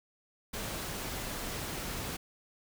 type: noise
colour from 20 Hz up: pink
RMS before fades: -38 dBFS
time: 0.53-2.17 s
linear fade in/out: 10 ms
effects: none